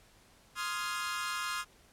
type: chord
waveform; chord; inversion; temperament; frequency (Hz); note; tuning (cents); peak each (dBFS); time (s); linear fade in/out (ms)
sawtooth; F minor seventh; second; equal with one note detuned; 1046.5 / 1244.5 / 1396.9 / 1673.7; C6 / Eb6 / F6 / Ab6; 0 / 0 / 0 / +13; -36 / -35 / -35 / -38; 0.55-1.65; 50
effects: pink hiss -62 dBFS RMS until 1.92 s + low-pass 12000 Hz 12 dB/octave